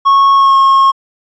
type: tone with pitch glide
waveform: triangle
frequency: 1100 to 1084.2 Hz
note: C#6 to C#6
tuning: -14 to -39 cents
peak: -3 dBFS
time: 0.05-0.92 s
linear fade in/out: 20 ms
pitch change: -25 cents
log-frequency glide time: 0.34-0.56 s
effects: resampled to 16000 Hz